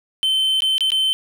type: tone with dropouts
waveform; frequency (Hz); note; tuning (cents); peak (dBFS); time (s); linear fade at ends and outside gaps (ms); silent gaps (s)
triangle; 3082; G7; -30; -14; 0.23-1.13; 0; 0.605-0.621 / 0.781-0.807 / 0.904-0.919
effects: none

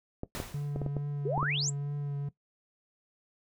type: clicks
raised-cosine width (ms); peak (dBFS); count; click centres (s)
2; -21; 8; 0.234 / 0.401 / 0.761 / 0.817 / 0.863 / 0.967 / 1.378 / 1.429
type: noise with exponential decay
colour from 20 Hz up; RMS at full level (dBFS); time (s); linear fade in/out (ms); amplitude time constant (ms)
pink; -37; 0.35-0.86; 0; 110
type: tone with vibrato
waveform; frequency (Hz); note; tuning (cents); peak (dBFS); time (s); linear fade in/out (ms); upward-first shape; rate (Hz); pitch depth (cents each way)
triangle; 143.3; D3; -42; -29; 0.54-2.29; 5; triangle; 2.3; 23
type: exponential sweep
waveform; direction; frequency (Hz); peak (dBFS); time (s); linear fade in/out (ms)
sine; up; 370 to 7902; -29; 1.25-1.7; 5
effects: noise-tail reverb RT60 0.1 s tail -17 dB re dry

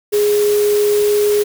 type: tone in noise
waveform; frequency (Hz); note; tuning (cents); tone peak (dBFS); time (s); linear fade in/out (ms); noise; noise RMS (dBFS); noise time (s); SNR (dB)
sine; 415.3; G#4; 0; -11; 0.12-1.44; 20; white; -26; 0.12-1.44; +12
effects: none

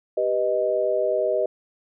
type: chord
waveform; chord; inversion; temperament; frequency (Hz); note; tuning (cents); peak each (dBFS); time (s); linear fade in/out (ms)
sine; G augmented; none; equal; 392 / 493.9 / 622.3; G4 / B4 / D#5; 0 / 0 / 0; -26 / -25 / -22; 0.17-1.46; 5
effects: none

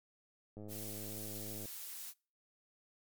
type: click train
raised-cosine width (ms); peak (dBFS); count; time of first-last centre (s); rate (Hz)
2; -36; 115; 0.57-1.656; 105
type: noise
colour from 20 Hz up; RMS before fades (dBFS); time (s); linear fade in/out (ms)
blue; -46; 0.68-2.14; 50
effects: noise-tail reverb RT60 0.4 s tail -26 dB re dry + MP3 96 kbps

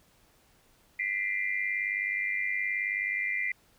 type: tone cluster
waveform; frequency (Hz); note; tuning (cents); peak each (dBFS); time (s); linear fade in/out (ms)
sine; 1976 / 2075 / 2380; B6 / C7 / D7; 0 / -15 / +22; -32 / -31 / -36; 0.99-3.52; 5
effects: pink hiss -64 dBFS RMS until 3.78 s

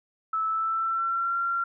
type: tone with pitch glide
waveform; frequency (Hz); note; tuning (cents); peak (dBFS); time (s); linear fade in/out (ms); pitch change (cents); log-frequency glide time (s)
sine; 1308 to 1374.6; E6 to F6; -14 to -28; -24; 0.33-1.64; 5; +86; 0.46-1.36
effects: none

